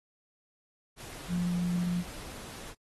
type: tone in noise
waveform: sine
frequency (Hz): 176.4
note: F3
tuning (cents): +18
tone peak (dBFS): -27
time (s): 1.28-2.04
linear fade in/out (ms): 50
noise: pink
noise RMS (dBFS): -45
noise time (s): 0.96-2.75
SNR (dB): +15
effects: AAC 32 kbps